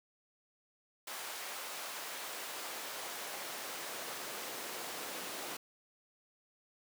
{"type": "noise with high-pass filter sweep", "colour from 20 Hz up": "pink", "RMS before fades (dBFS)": -43, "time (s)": [1.07, 5.57], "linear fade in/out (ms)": 5, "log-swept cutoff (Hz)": [750, 350], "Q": 0.78, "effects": []}